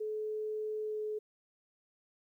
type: tone with pitch glide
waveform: sine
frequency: 429.7 to 427 Hz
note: A4 to G#4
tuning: -41 to +48 cents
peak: -34 dBFS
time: 0-1.19 s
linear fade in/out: 10 ms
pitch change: -11 cents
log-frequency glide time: 0.8-1.03 s
effects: 12-bit